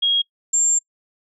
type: tone pair in turn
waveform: sine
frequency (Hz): 3280 / 7363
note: G#7 / A#8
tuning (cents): -22 / -22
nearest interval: octave + major second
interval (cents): 1400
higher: second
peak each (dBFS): -15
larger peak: neither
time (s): 0.02-0.22 / 0.53-0.79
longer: second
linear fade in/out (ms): 10
effects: noise-tail reverb RT60 0.1 s tail -25 dB re dry